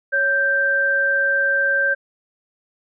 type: tone pair together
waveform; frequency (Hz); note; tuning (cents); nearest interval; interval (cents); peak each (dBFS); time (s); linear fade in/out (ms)
sine; 556.3 / 1569; C#5 / G6; +6 / +1; octave + tritone; 1795; -24 / -16; 0.12-1.95; 20
effects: none